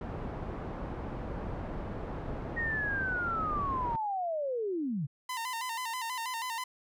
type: low-pass noise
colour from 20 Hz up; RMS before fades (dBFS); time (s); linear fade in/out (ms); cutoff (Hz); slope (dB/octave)
pink; -38; 0.01-3.96; 2; 960; 12
type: linear sweep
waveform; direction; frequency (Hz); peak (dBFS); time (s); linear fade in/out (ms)
sine; down; 1884 to 125.3; -30; 2.56-5.07; 20
type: tone with vibrato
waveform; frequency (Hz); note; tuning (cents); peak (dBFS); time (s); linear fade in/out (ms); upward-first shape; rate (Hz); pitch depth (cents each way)
sawtooth; 962; B5; -46; -30; 5.29-6.64; 5; square; 6.2; 88
effects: none